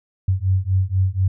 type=beating tone pair; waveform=sine; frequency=92.5 / 96.6 Hz; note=F#2 / G2; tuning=0 / -25 cents; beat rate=4.1 Hz; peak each=-19 dBFS; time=0.28-1.28 s; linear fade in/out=5 ms; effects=none